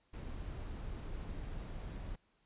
brown noise, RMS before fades -43 dBFS, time 0.13-2.16 s, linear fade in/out 10 ms, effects pink hiss -75 dBFS RMS until 2.45 s + resampled to 8000 Hz

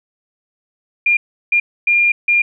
sine tone bursts at uneven times, 2406 Hz, D7, 41 cents sharp, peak -10 dBFS, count 4, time 1.06-1.17 / 1.52-1.6 / 1.87-2.12 / 2.28-2.42 s, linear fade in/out 5 ms, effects none

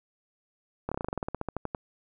slowing click train, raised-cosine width 1 ms, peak -17 dBFS, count 17, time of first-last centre 0.89-1.748 s, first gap 26 ms, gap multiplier 1.09, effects none

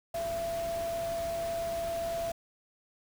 sine tone in noise, 672 Hz, E5, 33 cents sharp, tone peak -31 dBFS, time 0.14-2.32 s, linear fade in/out 5 ms, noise pink, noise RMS -43 dBFS, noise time 0.14-2.32 s, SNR +9 dB, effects none

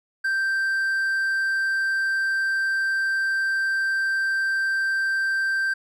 triangle tone, 1568 Hz, G6, in tune, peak -19 dBFS, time 0.24-5.74 s, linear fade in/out 10 ms, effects none

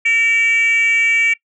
sine tone with frequency modulation, 2301 Hz, D7, 36 cents flat, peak -10 dBFS, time 0.05-1.34 s, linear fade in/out 10 ms, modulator 459 Hz, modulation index 0.52, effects noise-tail reverb RT60 0.1 s tail -19 dB re dry + tanh soft clip ceiling -9 dBFS

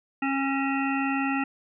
harmonic tone with a mistuned harmonic, 272.6 Hz, C#4, 29 cents flat, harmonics 1 / 3 / 5 / 7 / 9 / 10, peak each -26 / -31 / -33 / -34 / -36 / -36 dBFS, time 0.22-1.44 s, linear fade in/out 5 ms, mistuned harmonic 9, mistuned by +45 cents, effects none

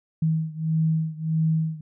sine beating tone pair, 159 / 160.6 Hz, D#3 / E3, +38 / -45 cents, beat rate 1.6 Hz, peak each -23 / -25 dBFS, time 0.22-1.81 s, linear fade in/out 5 ms, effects none

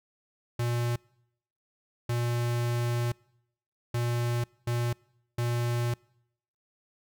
square tone bursts at uneven times, 119.6 Hz, A#2, 45 cents sharp, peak -27 dBFS, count 5, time 0.59-0.96 / 2.09-3.12 / 3.94-4.44 / 4.67-4.93 / 5.38-5.94 s, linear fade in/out 5 ms, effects noise-tail reverb RT60 0.8 s tail -26 dB re dry

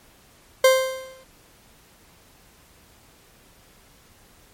40% pulse tone with exponential decay, 523.3 Hz, C5, in tune, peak -9 dBFS, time 0.64-1.24 s, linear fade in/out 5 ms, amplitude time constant 130 ms, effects pink hiss -54 dBFS RMS until 4.53 s + MP3 64 kbps

